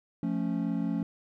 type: chord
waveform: triangle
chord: F augmented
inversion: none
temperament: equal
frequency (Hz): 174.61 / 220 / 277.2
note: F3 / A3 / C#4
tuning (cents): 0 / 0 / 0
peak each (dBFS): -30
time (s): 0.23-1.03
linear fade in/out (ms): 2
effects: none